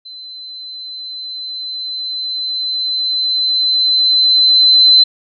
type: tone with level ramp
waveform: sine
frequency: 4054 Hz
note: B7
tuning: 45 cents sharp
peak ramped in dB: -30 to -4 dBFS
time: 0.05-5.04 s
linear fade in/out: 10 ms
effects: none